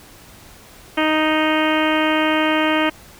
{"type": "harmonic tone", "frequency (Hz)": 311.1, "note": "D#4", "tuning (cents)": 0, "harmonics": [1, 2, 3, 4, 5, 6, 7, 8, 9, 10], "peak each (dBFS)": [-19, -22, -24, -25, -26, -27, -27, -28, -29, -29], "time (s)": [0.97, 2.9], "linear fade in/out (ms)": 10, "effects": ["pink hiss -44 dBFS RMS until 3.19 s"]}